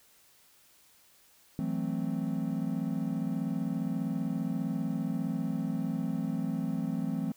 triangle chord, F# half-diminished seventh, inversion third, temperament equal, 164.81 / 185 / 220 / 261.6 Hz, E3 / F#3 / A3 / C4, 0 / 0 / 0 / 0 cents, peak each -33 / -34 / -33 / -33 dBFS, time 1.59-7.32 s, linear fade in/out 0 ms, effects white hiss -62 dBFS RMS until 7.36 s

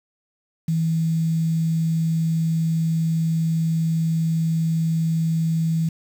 sine tone with quantisation, 162.5 Hz, E3, 24 cents flat, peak -18 dBFS, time 0.68-5.89 s, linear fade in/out 5 ms, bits 7, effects none

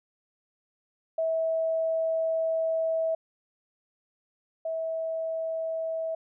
sine tone pair in turn, 649 / 649 Hz, E5 / E5, -27 / -27 cents, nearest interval unison, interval 0 cents, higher neither, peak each -24 / -28 dBFS, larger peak first, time 1.18-3.15 / 4.65-6.15 s, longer first, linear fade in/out 5 ms, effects none

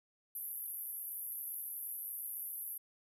white band-pass noise, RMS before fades -43 dBFS, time 0.35-2.78 s, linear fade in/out 5 ms, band 11000 to 13000 Hz, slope 96 dB/octave, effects none

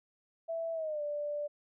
sine tone with pitch glide, 660 to 588 Hz, E5 to D5, +2 to +2 cents, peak -33 dBFS, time 0.48-1.48 s, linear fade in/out 20 ms, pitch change -200 cents, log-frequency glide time 0.73-1.02 s, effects none

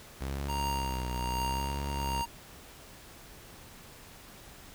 sawtooth tone with vibrato, 66 Hz, C2, 16 cents sharp, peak -29 dBFS, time 0.2-2.23 s, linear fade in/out 20 ms, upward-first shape sine, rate 0.76 Hz, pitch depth 110 cents each way
square tone with tremolo, 932.3 Hz, A#5, in tune, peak -31 dBFS, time 0.48-2.26 s, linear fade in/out 20 ms, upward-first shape triangle, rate 1.3 Hz, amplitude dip 75%
effects pink hiss -51 dBFS RMS until 4.74 s

